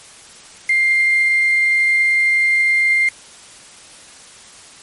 sine tone with quantisation, 2100 Hz, C7, 6 cents sharp, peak -12 dBFS, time 0.69-3.09 s, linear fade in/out 5 ms, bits 4, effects white hiss -41 dBFS RMS until 4.82 s + MP3 48 kbps

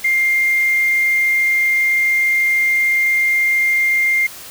triangle tone, 2109 Hz, C7, 13 cents sharp, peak -9 dBFS, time 0.04-4.27 s, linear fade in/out 10 ms, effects tanh soft clip ceiling -10 dBFS + white hiss -35 dBFS RMS until 4.5 s

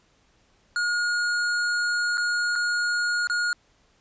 square tone with dropouts, 1434 Hz, F6, 45 cents sharp, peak -23 dBFS, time 0.76-3.53 s, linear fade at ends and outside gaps 1 ms, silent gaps 2.173-2.179 / 2.555-2.559 / 3.272-3.298 s, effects pink hiss -63 dBFS RMS until 4 s + resampled to 16000 Hz

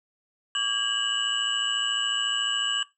sine tone cluster, 1148 / 1618 / 2868 / 2982 / 7840 Hz, D6 / G#6 / F7 / F#7 / B8, -40 / -46 / +45 / +13 / -14 cents, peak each -34 / -32 / -29 / -28 / -35 dBFS, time 0.55-2.83 s, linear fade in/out 2 ms, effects noise-tail reverb RT60 0.2 s tail -17 dB re dry

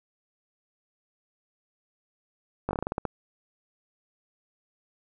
slowing click train, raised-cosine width 1 ms, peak -14 dBFS, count 10, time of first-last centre 2.69-3.053 s, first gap 19 ms, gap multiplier 1.18, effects none

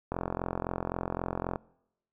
click train, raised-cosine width 1 ms, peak -17 dBFS, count 64, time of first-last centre 0.12-1.558 s, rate 43.8 Hz, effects noise-tail reverb RT60 0.8 s tail -24 dB re dry

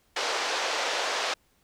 pink band-pass noise, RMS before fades -29 dBFS, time 0.16-1.34 s, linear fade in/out 5 ms, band 470 to 6100 Hz, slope 24 dB/octave, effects pink hiss -67 dBFS RMS until 1.63 s

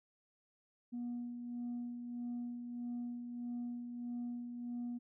sine tone with tremolo, 241.1 Hz, B3, 41 cents flat, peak -36 dBFS, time 0.92-4.99 s, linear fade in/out 20 ms, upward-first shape sine, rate 1.6 Hz, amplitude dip 50%, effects tanh soft clip ceiling -36 dBFS

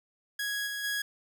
sawtooth tone with level steps, 1661.2 Hz, G#6, in tune, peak -27 / -30 / -26 dBFS, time 0.39-1.02 s, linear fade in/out 5 ms, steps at 0.66 / 0.83 s, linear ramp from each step 20 ms, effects none

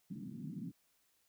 pink band-pass noise, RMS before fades -45 dBFS, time 0.1-0.72 s, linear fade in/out 10 ms, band 140 to 270 Hz, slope 48 dB/octave, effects white hiss -75 dBFS RMS until 1.28 s

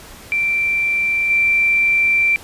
sine tone with level steps, 2349 Hz, D7, in tune, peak -15 / -12 dBFS, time 0.32-2.36 s, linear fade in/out 0 ms, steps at 1.3 s, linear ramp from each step 5 ms, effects pink hiss -39 dBFS RMS until 2.43 s + resampled to 32000 Hz

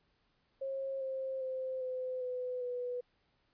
sine tone with pitch steps, 539 / 529.4 / 520 / 510.8 / 501.7 / 492.8 Hz, C#5 / C5 / C5 / C5 / B4 / B4, -49 / +20 / -11 / -42 / +27 / -4 cents, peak -35 dBFS, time 0.61-3.01 s, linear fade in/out 10 ms, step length 400 ms, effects pink hiss -75 dBFS RMS until 3.53 s + resampled to 11025 Hz

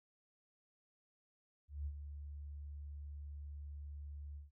sine tone with ADSR envelope, 72.5 Hz, D2, 22 cents flat, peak -37 dBFS, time 1.68-4.51 s, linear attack 180 ms, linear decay 60 ms, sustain -8 dB, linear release 150 ms, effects none

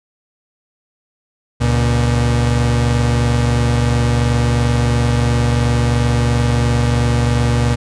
35% pulse tone pair together, 71.06 / 119.2 Hz, C#2 / A#2, +44 / +39 cents, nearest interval major sixth, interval 895 cents, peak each -16 / -12 dBFS, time 1.6-7.76 s, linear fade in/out 20 ms, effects resampled to 22050 Hz

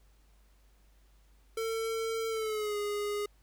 square tone with pitch glide, 450.4 to 413 Hz, A4 to G#4, +40 to -10 cents, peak -32 dBFS, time 1.57-3.26 s, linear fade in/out 5 ms, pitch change -150 cents, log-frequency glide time 2.28-2.77 s, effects added 50 Hz sine -60 dBFS peak until 3.42 s + pink hiss -70 dBFS RMS until 3.42 s

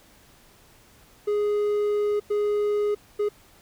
triangle tone bursts at uneven times, 415.3 Hz, G#4, in tune, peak -19 dBFS, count 3, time 1.27-2.2 / 2.3-2.95 / 3.19-3.29 s, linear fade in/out 10 ms, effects pink hiss -55 dBFS RMS until 3.61 s

